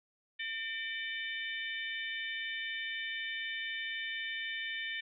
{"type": "harmonic tone with a mistuned harmonic", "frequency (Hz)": 602, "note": "D5", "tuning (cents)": 43, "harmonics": [3, 4, 5, 6], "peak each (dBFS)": [-39, -41, -43, -45], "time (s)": [0.39, 5.01], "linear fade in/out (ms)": 10, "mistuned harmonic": 4, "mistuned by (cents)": -62, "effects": []}